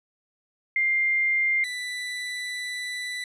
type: tone pair in turn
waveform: sine / 30% pulse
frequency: 2100 / 1982.1 Hz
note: C7 / B6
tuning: +6 / +6 cents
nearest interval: minor second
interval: 100 cents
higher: first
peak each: -20 / -27 dBFS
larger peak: first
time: 0.76-1.64 / 1.64-3.24 s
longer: second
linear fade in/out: 2 ms
effects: resampled to 22050 Hz